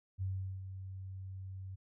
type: tone with ADSR envelope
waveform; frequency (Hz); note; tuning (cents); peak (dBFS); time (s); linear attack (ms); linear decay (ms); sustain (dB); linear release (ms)
sine; 95; F#2; +46; -33; 0.18-1.76; 39; 390; -9; 16
effects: none